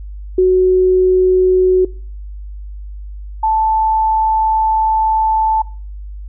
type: tone pair in turn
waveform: sine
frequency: 370 / 878.4 Hz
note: F#4 / A5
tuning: 0 / -3 cents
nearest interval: octave + minor third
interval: 1497 cents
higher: second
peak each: -7 / -11 dBFS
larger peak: first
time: 0.38-1.85 / 3.43-5.62 s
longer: second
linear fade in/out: 5 ms
effects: noise-tail reverb RT60 0.4 s tail -21 dB re dry + added 50 Hz sine -26 dBFS peak until 6.28 s